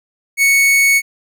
45% pulse tone, 2217 Hz, C#7, in tune, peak -9 dBFS, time 0.37-1.02 s, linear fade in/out 50 ms, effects none

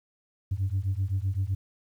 sine beating tone pair, 92.5 / 100.3 Hz, F#2 / G2, 0 / +40 cents, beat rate 7.8 Hz, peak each -27 dBFS, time 0.51-1.55 s, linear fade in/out 10 ms, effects tanh soft clip ceiling -21 dBFS + 10-bit

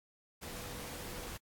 sine tone in noise, 491.5 Hz, B4, 8 cents flat, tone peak -53 dBFS, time 0.44-1.28 s, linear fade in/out 20 ms, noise pink, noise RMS -45 dBFS, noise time 0.41-1.38 s, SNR -11 dB, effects AAC 64 kbps

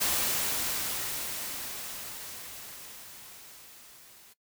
white noise with level ramp, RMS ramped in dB -27 to -55 dBFS, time 0-4.34 s, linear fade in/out 20 ms, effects noise-tail reverb RT60 0.1 s tail -18 dB re dry

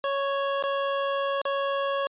25% pulse tone with dropouts, 554.4 Hz, C#5, in tune, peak -21 dBFS, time 0.04-2.07 s, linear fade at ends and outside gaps 1 ms, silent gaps 0.626-0.637 / 1.416-1.453 s, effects resampled to 8000 Hz

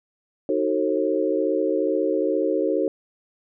sine chord, D# diminished seventh, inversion none, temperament just, 311.1 / 373.4 / 448 / 537.6 Hz, D#4 / F#4 / A4 / C5, 0 / +16 / +31 / +47 cents, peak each -25 dBFS, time 0.49-2.88 s, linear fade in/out 2 ms, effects none

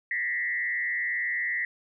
sine tone with frequency modulation, 1942 Hz, B6, 30 cents flat, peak -26 dBFS, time 0.11-1.65 s, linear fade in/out 2 ms, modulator 122 Hz, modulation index 1, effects none

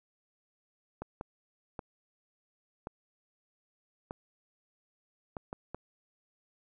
clicks, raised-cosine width 1 ms, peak -24 dBFS, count 8, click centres 1.02 / 1.211 / 1.792 / 2.871 / 4.109 / 5.368 / 5.529 / 5.746 s, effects none

